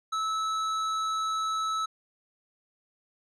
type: tone with tanh clipping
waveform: sine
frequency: 1304 Hz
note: E6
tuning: 19 cents flat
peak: -29 dBFS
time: 0.12-1.86 s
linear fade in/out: 10 ms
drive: 17 dB
effects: low-pass 7000 Hz 12 dB/octave